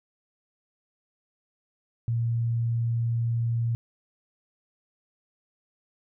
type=tone; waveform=sine; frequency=116.54 Hz; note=A#2; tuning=in tune; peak=-23 dBFS; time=2.08-3.75 s; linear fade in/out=0 ms; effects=none